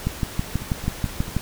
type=two click trains; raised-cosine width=5 ms; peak=-9 / -21 dBFS; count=9 / 4; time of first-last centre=0.07-1.367 / 0.62-1.281 s; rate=6.17 / 4.54 Hz; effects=pink hiss -36 dBFS RMS until 1.41 s